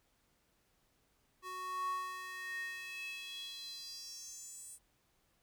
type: tone with high-pass filter sweep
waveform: square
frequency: 370 Hz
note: F#4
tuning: in tune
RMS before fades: -44 dBFS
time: 1.42-4.79 s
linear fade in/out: 50 ms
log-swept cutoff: 790 to 9000 Hz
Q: 6.4
effects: pink hiss -75 dBFS RMS until 5.42 s